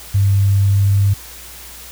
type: tone with pitch glide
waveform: sine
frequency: 99 to 99.63 Hz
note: G2 to G2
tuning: +18 to +29 cents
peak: -10 dBFS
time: 0.14-1.14 s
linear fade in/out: 10 ms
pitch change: +11 cents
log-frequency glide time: 0.58-0.97 s
effects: added 60 Hz sine -41 dBFS peak until 1.91 s + white hiss -36 dBFS RMS until 1.91 s